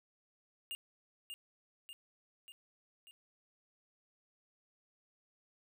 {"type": "tone with echo", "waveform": "square", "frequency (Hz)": 2824, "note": "F7", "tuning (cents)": 19, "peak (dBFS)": -40, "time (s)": [0.71, 0.75], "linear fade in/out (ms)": 0, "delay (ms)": 590, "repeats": 4, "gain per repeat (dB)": -4, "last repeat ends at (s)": 3.11, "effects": []}